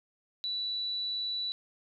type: tone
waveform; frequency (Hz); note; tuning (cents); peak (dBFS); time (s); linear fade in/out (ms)
sine; 3951; B7; 0; -31; 0.44-1.52; 0
effects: none